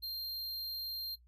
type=tone; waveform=square; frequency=4186 Hz; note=C8; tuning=in tune; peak=-38 dBFS; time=0.02-1.16 s; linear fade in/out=20 ms; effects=noise-tail reverb RT60 0.1 s tail -18 dB re dry + added 60 Hz sine -60 dBFS peak until 1.27 s